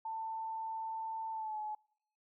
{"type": "tone with pitch glide", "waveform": "sine", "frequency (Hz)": [891, 852.7], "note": ["A5", "G#5"], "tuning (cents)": [22, 45], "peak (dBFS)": -37, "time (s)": [0.05, 1.75], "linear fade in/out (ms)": 5, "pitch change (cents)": -77, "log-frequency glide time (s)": [1.32, 1.59], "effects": ["noise-tail reverb RT60 0.7 s tail -26 dB re dry"]}